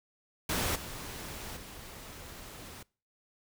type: noise with level steps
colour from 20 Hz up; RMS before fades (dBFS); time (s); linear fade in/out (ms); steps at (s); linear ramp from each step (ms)
pink; -31 / -42 / -47; 0.49-2.83; 5; 0.75 / 1.56; 10
effects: noise-tail reverb RT60 0.4 s tail -25 dB re dry